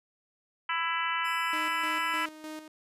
harmonic tone, 332 Hz, E4, 12 cents sharp, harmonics 3 / 4 / 5 / 6 / 7 / 8 / 9, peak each -33 / -33 / -36 / -35 / -38 / -39 / -38 dBFS, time 0.69-2.26 s, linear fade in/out 5 ms
10% pulse tone, 2551 Hz, D#7, 43 cents sharp, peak -35 dBFS, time 1.24-2.26 s, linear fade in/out 20 ms
sawtooth tone with tremolo, 310 Hz, D#4, 6 cents flat, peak -34 dBFS, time 1.53-2.68 s, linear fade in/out 2 ms, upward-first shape square, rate 3.3 Hz, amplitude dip 60%
effects resampled to 32000 Hz

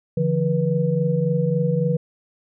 sine tone cluster, 146.1 / 169.7 / 486.6 Hz, D3 / F3 / B4, -9 / -49 / -26 cents, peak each -22 / -21 / -23 dBFS, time 0.17-1.97 s, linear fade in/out 5 ms, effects none

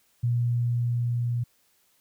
sine tone with level ramp, 119.9 Hz, A#2, 49 cents sharp, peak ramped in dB -21 to -24 dBFS, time 0.23-1.44 s, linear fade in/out 10 ms, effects white hiss -66 dBFS RMS until 2 s

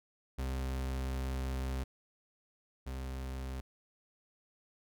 40% pulse tone pair in turn, 65.41 / 65.41 Hz, C2 / C2, 0 / 0 cents, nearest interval unison, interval 0 cents, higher neither, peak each -33 / -37 dBFS, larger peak first, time 0.38-1.84 / 2.86-3.61 s, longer first, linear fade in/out 10 ms, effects none

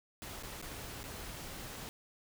pink noise with dropouts, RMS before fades -45 dBFS, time 0.22-1.89 s, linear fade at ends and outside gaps 0 ms, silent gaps 0.426-0.434 / 0.615-0.625 / 1.032-1.04 s, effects none

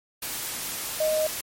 sine tone in noise, 622.3 Hz, D#5, in tune, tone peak -21 dBFS, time 1-1.27 s, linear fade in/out 5 ms, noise white, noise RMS -32 dBFS, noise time 0.22-1.41 s, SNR +8 dB, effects MP3 64 kbps

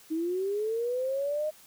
sine linear sweep, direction up, 311.1 to 622.3 Hz, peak -27 dBFS, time 0.1-1.51 s, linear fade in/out 20 ms, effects white hiss -55 dBFS RMS until 1.66 s

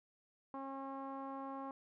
sawtooth tone with low-pass filter, 271.1 Hz, C#4, 38 cents flat, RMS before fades -45 dBFS, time 0.54-1.71 s, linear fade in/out 0 ms, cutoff 1000 Hz, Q 5.1, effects none

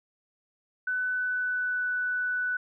sine tone with pitch glide, 1500 to 1488.8 Hz, F#6 to F#6, +23 to +10 cents, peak -26 dBFS, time 0.87-2.57 s, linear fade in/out 5 ms, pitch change -13 cents, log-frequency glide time 1.12-1.88 s, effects none

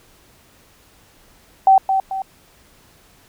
sine tone with echo, 770 Hz, G5, 31 cents flat, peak -7 dBFS, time 1.67-1.78 s, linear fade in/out 2 ms, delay 220 ms, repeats 2, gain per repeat -7 dB, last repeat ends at 2.22 s, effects pink hiss -52 dBFS RMS until 3.28 s

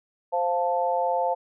sine chord, F major, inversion second, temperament equal, 523.3 / 698.5 / 880 Hz, C5 / F5 / A5, 0 / 0 / 0 cents, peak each -26 dBFS, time 0.32-1.35 s, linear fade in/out 20 ms, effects none

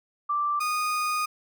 sine / 35% pulse tone pair in turn, 1174 / 1234.3 Hz, D6 / D#6, -1 / -14 cents, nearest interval minor second, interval 87 cents, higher second, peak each -23 / -23 dBFS, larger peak neither, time 0.29-0.6 / 0.6-1.26 s, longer second, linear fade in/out 10 ms, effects none

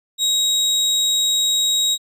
30% pulse tone, 3800 Hz, A#7, 33 cents sharp, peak -13 dBFS, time 0.18-1.98 s, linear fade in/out 50 ms, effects resampled to 32000 Hz

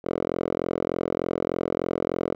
5% pulse tone with band-pass filter, 43.34 Hz, F1, 12 cents flat, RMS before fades -27 dBFS, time 0.04-2.35 s, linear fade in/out 10 ms, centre 490 Hz, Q 1.4, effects none

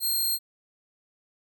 5% pulse tone, 4211 Hz, C8, 10 cents sharp, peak -17 dBFS, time 0-0.39 s, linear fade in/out 50 ms, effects none

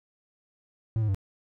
triangle tone with pitch steps, 111.6 / 107.7 / 97.1 Hz, A2 / A2 / G2, +25 / -37 / -16 cents, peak -21 dBFS, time 0.96-1.146 s, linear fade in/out 0 ms, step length 62 ms, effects none

